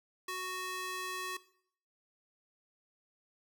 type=tone with high-pass filter; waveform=square; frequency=370 Hz; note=F#4; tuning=in tune; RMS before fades=-39 dBFS; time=0.28-1.37 s; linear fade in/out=5 ms; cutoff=870 Hz; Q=0.8; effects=noise-tail reverb RT60 0.6 s tail -17 dB re dry